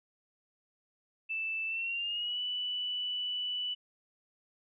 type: tone with pitch glide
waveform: sine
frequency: 2645 to 2969 Hz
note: E7 to F#7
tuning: +5 to +5 cents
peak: -32 dBFS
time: 1.29-3.75 s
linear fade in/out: 20 ms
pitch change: +200 cents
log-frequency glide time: 1.67-2.4 s
effects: none